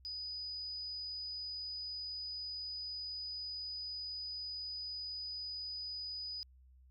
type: tone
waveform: sine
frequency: 4971 Hz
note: D#8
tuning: 2 cents flat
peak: -40 dBFS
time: 0.05-6.43 s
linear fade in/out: 0 ms
effects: added 64 Hz sine -59 dBFS peak until 6.9 s